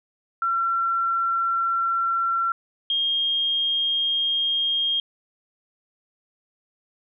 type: tone pair in turn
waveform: sine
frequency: 1358 / 3230 Hz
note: F6 / G#7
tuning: -49 / -49 cents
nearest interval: octave + minor third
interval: 1500 cents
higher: second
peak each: -20 dBFS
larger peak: neither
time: 0.42-2.52 / 2.9-5 s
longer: neither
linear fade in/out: 2 ms
effects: none